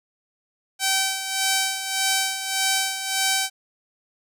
5% pulse tone with tremolo, 771 Hz, G5, 29 cents flat, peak -7 dBFS, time 0.79-3.5 s, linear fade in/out 50 ms, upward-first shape sine, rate 1.7 Hz, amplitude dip 65%, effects none

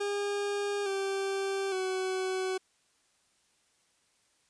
40% pulse tone with pitch steps, 406 / 390.4 / 375.3 Hz, G#4 / G4 / F#4, -39 / -7 / +25 cents, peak -29 dBFS, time 0-2.58 s, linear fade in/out 10 ms, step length 860 ms, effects white hiss -70 dBFS RMS until 4.49 s + resampled to 22050 Hz

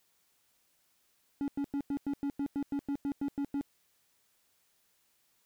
triangle tone bursts, 281.6 Hz, C#4, 27 cents sharp, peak -28 dBFS, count 14, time 1.41-3.611 s, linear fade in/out 0 ms, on 69 ms, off 95 ms, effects white hiss -72 dBFS RMS until 5.45 s

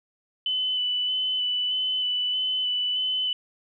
sine tone with vibrato, 3003 Hz, F#7, 25 cents sharp, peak -23 dBFS, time 0.46-3.33 s, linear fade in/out 2 ms, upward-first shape square, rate 1.6 Hz, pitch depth 13 cents each way, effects none

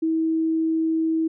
sine tone, 322.4 Hz, E4, 38 cents flat, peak -19 dBFS, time 0.02-1.28 s, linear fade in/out 10 ms, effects none

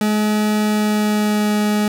40% pulse tone with pitch glide, 212 to 209.8 Hz, G#3 to G#3, +36 to +18 cents, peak -14 dBFS, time 0.01-1.88 s, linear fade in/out 2 ms, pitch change -18 cents, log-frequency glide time 0.64-1.54 s, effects none

